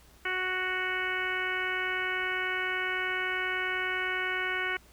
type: harmonic tone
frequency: 370 Hz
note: F#4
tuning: in tune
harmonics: 1 / 2 / 3 / 4 / 5 / 6 / 7 / 8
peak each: -38 / -42 / -39 / -33 / -36 / -34 / -44 / -41 dBFS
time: 0.25-4.77 s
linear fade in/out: 5 ms
effects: added 59 Hz sine -59 dBFS peak until 4.92 s + pink hiss -59 dBFS RMS until 4.92 s